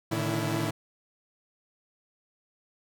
sawtooth tone cluster, 111.7 / 143.9 / 155.4 / 287.4 / 330.7 Hz, A2 / D3 / D#3 / D4 / E4, +27 / -35 / -2 / -37 / +6 cents, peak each -28 / -34 / -29 / -32 / -28 dBFS, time 0.11-0.71 s, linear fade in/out 10 ms, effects none

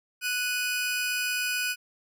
sawtooth tone pair together, 1480 / 2489 Hz, F#6 / D#7, 0 / 0 cents, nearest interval major sixth, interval 900 cents, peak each -26 dBFS, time 0.21-1.76 s, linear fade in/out 50 ms, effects none

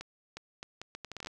accelerating click train, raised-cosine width 0.2 ms, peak -24 dBFS, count 13, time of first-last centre 0.01-1.271 s, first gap 360 ms, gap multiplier 0.72, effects none

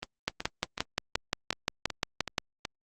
two click trains, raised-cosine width 0.2 ms, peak -16 / -9 dBFS, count 8 / 13, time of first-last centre 0.03-2.652 / 0.28-2.382 s, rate 2.67 / 5.71 Hz, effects Opus 24 kbps

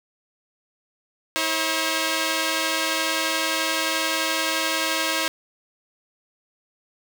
5% pulse tone pair together, 321.1 / 539 Hz, E4 / C#5, -45 / -49 cents, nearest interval major sixth, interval 896 cents, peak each -13 / -13 dBFS, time 1.36-5.28 s, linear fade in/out 0 ms, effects none

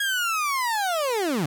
30% pulse linear sweep, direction down, 1656 to 131.5 Hz, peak -20 dBFS, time 0-1.46 s, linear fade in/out 5 ms, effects none

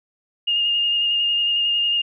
sine tone with vibrato, 2832 Hz, F7, 23 cents sharp, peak -17 dBFS, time 0.47-2.02 s, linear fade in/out 10 ms, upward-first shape square, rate 11 Hz, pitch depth 12 cents each way, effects none

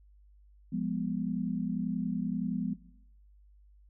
sine chord, F diminished, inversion none, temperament equal with one note detuned, 174.61 / 205.1 / 246.9 Hz, F3 / Ab3 / Cb4, 0 / -21 / 0 cents, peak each -34 dBFS, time 0.72-2.74 s, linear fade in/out 10 ms, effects noise-tail reverb RT60 0.7 s tail -17 dB re dry + added 50 Hz sine -56 dBFS peak until 3.89 s

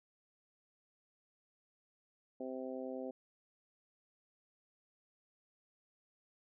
harmonic tone, 130 Hz, C3, 11 cents flat, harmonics 2 / 3 / 4 / 5 / 6, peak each -44 / -47 / -44 / -49 / -55 dBFS, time 2.4-3.11 s, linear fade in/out 5 ms, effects none

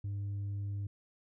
triangle tone with tanh clipping, 100.6 Hz, G2, 45 cents sharp, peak -35 dBFS, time 0.04-0.87 s, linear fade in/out 5 ms, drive 7 dB, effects none

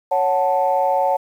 sine chord, F# minor, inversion second, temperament equal, 554.4 / 740 / 880 Hz, C#5 / F#5 / A5, 0 / 0 / 0 cents, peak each -19 dBFS, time 0.11-1.17 s, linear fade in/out 10 ms, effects tanh soft clip ceiling -6 dBFS + 8-bit

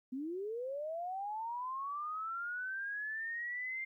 sine linear sweep, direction up, 246.9 to 2111 Hz, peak -37 dBFS, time 0.12-3.85 s, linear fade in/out 10 ms, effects 13-bit

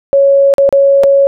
sine tone with dropouts, 554.4 Hz, C#5, in tune, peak -4 dBFS, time 0.13-1.27 s, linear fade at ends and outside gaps 0 ms, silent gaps 0.539-0.582 / 0.691-0.726 / 1.035-1.039 s, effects none

